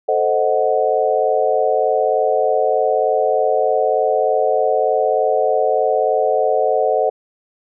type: chord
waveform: sine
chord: A diminished seventh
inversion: none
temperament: equal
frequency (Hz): 440 / 523.3 / 622.3 / 740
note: A4 / C5 / Eb5 / Gb5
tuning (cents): 0 / 0 / 0 / 0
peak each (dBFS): -19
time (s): 0.08-7.1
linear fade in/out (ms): 10
effects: none